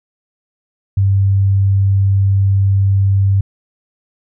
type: tone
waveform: sine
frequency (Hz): 98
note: G2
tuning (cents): 0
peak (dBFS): -9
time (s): 0.97-3.41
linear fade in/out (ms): 5
effects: none